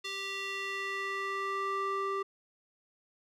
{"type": "tone with band-pass filter sweep", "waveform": "square", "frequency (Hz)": 392, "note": "G4", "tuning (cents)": 0, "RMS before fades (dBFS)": -35, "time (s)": [0.04, 2.23], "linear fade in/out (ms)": 10, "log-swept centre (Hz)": [3500, 910], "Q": 1.8, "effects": []}